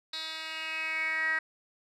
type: tone with band-pass filter sweep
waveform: 10% pulse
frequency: 318.2 Hz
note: D#4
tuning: 39 cents sharp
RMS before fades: -33 dBFS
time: 0.13-1.39 s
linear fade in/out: 5 ms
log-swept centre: 3800 to 1800 Hz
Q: 7.9
effects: none